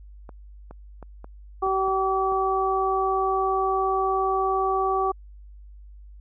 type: clicks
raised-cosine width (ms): 1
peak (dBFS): -27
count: 7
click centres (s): 0.292 / 0.71 / 1.027 / 1.244 / 1.666 / 1.881 / 2.322
type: harmonic tone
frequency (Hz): 382.9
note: G4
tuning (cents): -41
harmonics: 1 / 2 / 3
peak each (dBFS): -25 / -25 / -25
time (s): 1.62-5.12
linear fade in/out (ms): 10
effects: added 50 Hz sine -42 dBFS peak until 6.2 s